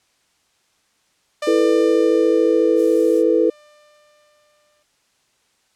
sawtooth tone with exponential decay, 597 Hz, D5, 28 cents sharp, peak -18 dBFS, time 1.42-4.83 s, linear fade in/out 5 ms, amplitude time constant 740 ms
sine chord, E suspended fourth, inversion none, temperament equal, 329.6 / 440 / 493.9 Hz, E4 / A4 / B4, 0 / 0 / 0 cents, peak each -17 dBFS, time 1.47-3.5 s, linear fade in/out 5 ms
violet noise, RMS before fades -34 dBFS, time 2.75-3.24 s, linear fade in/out 50 ms
effects white hiss -63 dBFS RMS until 5.75 s + low-pass 8000 Hz 12 dB/octave

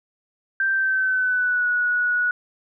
sine tone with pitch glide, 1568 to 1463 Hz, G6 to F#6, 0 to -20 cents, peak -18 dBFS, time 0.6-2.31 s, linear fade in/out 2 ms, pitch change -120 cents, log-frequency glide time 0.72-1.68 s, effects none

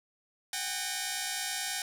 5% pulse tone cluster, 747 / 806 / 1833 Hz, F#5 / G5 / A#6, +16 / +48 / -30 cents, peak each -25 dBFS, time 0.53-1.82 s, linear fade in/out 2 ms, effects low-pass 12000 Hz 12 dB/octave + 8-bit

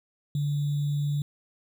sine tone with sample-and-hold, 145.2 Hz, D3, 19 cents flat, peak -24 dBFS, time 0.35-1.22 s, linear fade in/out 2 ms, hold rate 3675 Hz, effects none

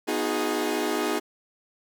sawtooth chord, G# minor seventh, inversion first, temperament equal with one note detuned, 246.9 / 311.1 / 360.9 / 415.3 Hz, B3 / D#4 / F#4 / G#4, 0 / 0 / -43 / 0 cents, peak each -29 / -25 / -27 / -25 dBFS, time 0.07-1.2 s, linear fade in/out 20 ms, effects none

